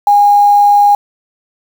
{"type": "tone with quantisation", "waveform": "sine", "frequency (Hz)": 818, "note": "G#5", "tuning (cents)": -26, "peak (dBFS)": -4, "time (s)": [0.07, 0.95], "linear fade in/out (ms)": 2, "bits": 5, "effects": []}